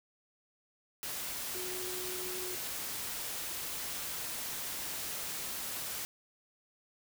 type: tone in noise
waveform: sine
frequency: 365.9 Hz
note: F#4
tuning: 19 cents flat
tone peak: -42 dBFS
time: 1.55-2.55 s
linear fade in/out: 0 ms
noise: white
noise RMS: -39 dBFS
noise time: 1.03-6.05 s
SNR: -6 dB
effects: none